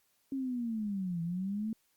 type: linear two-way sweep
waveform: sine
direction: down then up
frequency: 274.3 to 164.81 to 224.7 Hz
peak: -32 dBFS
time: 0.32-1.73 s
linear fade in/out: 2 ms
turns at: 1.22 s
effects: white hiss -73 dBFS RMS until 1.96 s + Opus 48 kbps